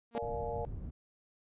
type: tone with exponential growth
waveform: sawtooth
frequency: 233.1 Hz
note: A#3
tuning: in tune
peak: -30 dBFS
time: 0.11-0.18 s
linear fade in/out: 0 ms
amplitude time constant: 15 ms
type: chord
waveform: sine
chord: Bb dominant seventh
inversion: none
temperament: equal with one note detuned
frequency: 466.2 / 587.3 / 698.5 / 847.1 Hz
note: Bb4 / D5 / F5 / Ab5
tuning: 0 / 0 / 0 / +34 cents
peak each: -38 / -42 / -42 / -42 dBFS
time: 0.15-0.65 s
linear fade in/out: 0 ms
type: low-pass noise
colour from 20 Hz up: white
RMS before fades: -42 dBFS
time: 0.22-0.91 s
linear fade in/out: 10 ms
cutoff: 100 Hz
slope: 12 dB/octave
effects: resampled to 8000 Hz